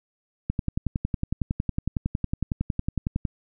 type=click train; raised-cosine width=5 ms; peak=-12 dBFS; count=31; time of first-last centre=0.5-3.252 s; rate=10.9 Hz; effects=none